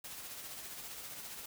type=noise with tremolo; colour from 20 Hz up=white; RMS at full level=-45 dBFS; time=0.04-1.46 s; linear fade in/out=5 ms; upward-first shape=sine; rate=15 Hz; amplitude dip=35%; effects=none